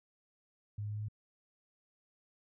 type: tone with pitch steps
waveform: sine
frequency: 103.83 / 104.49 / 105.16 / 105.83 / 106.5 Hz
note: G#2 / G#2 / G#2 / G#2 / G#2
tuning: 0 / +11 / +22 / +33 / +44 cents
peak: -36 dBFS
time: 0.78-1.085 s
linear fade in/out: 5 ms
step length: 61 ms
effects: none